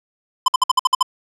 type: tone bursts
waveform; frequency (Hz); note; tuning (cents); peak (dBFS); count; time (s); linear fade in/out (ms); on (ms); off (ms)
square; 1024; C6; -38; -11; 8; 0.46-1.028; 5; 22; 56
effects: low-pass 9000 Hz 12 dB/octave